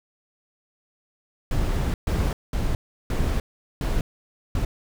brown noise bursts at uneven times, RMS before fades -23 dBFS, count 6, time 1.51-1.94 / 2.07-2.33 / 2.53-2.75 / 3.1-3.4 / 3.81-4.01 / 4.55-4.65 s, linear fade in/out 2 ms, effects none

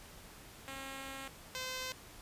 5% pulse tone pair in turn, 270 / 514.7 Hz, C#4 / C5, -45 / -29 cents, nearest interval major seventh, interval 1116 cents, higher second, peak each -32 / -27 dBFS, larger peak second, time 0.68-1.28 / 1.55-1.92 s, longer first, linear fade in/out 0 ms, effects pink hiss -54 dBFS RMS until 2.21 s + resampled to 32000 Hz

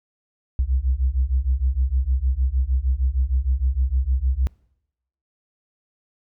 sine beating tone pair, 61.74 / 68.24 Hz, B1 / C#2, 0 / -27 cents, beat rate 6.5 Hz, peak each -20 dBFS, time 0.59-4.47 s, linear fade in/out 0 ms, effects noise-tail reverb RT60 0.8 s tail -25 dB re dry + tanh soft clip ceiling -12 dBFS

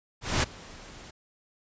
pink noise with ADSR envelope, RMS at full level -23 dBFS, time 0.21-1.11 s, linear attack 220 ms, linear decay 15 ms, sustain -23 dB, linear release 9 ms, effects resampled to 16000 Hz

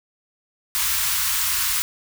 white band-stop noise, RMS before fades -22 dBFS, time 0.75-1.82 s, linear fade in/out 0 ms, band 110 to 940 Hz, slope 48 dB/octave, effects none

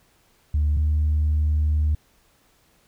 sine tone pair in turn, 74.5 / 75.98 Hz, D2 / D#2, +25 / -41 cents, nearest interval unison, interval 34 cents, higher second, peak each -16 dBFS, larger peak neither, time 0.54-0.77 / 0.77-1.95 s, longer second, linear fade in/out 5 ms, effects tanh soft clip ceiling -15 dBFS + pink hiss -61 dBFS RMS until 2.87 s

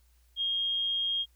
sine tone, 3242 Hz, G#7, 42 cents flat, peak -27 dBFS, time 0.36-1.26 s, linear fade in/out 50 ms, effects added 60 Hz sine -61 dBFS peak until 1.35 s + white hiss -71 dBFS RMS until 1.35 s

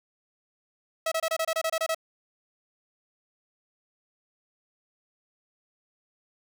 sawtooth tone bursts, 648 Hz, E5, 30 cents flat, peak -21 dBFS, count 11, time 1.06-1.947 s, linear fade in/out 5 ms, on 57 ms, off 26 ms, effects none

